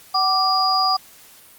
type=tone cluster; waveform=sine; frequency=756 / 1171 / 4874 Hz; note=F#5 / D6 / D#8; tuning=+37 / -5 / -37 cents; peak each=-20 dBFS; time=0.14-0.97 s; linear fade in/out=10 ms; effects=white hiss -47 dBFS RMS until 1.58 s + Opus 48 kbps